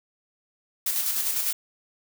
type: noise with tremolo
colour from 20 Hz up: blue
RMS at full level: -25 dBFS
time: 0.86-1.53 s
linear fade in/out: 5 ms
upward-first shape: square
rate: 10 Hz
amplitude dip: 35%
effects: none